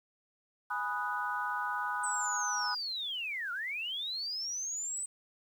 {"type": "chord", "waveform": "sine", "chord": "G# minor seventh", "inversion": "none", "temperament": "equal", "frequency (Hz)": [830.6, 987.8, 1244.5, 1480], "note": ["G#5", "B5", "D#6", "F#6"], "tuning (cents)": [0, 0, 0, 0], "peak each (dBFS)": [-39, -37, -37, -36], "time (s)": [0.7, 2.75], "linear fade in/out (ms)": 10}
{"type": "linear two-way sweep", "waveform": "sine", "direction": "down then up", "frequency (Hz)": [8180, 1367, 8180], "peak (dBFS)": -34, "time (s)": [2.03, 5.06], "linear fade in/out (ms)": 10, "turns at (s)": 3.52}
{"effects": ["tanh soft clip ceiling -19 dBFS", "10-bit"]}